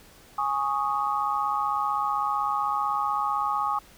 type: chord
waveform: sine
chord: Ab suspended fourth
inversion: none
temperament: equal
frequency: 830.6 / 1108.7 / 1244.5 Hz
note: Ab5 / Db6 / Eb6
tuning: 0 / 0 / 0 cents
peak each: -28 dBFS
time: 0.38-3.79 s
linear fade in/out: 5 ms
effects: pink hiss -53 dBFS RMS until 3.97 s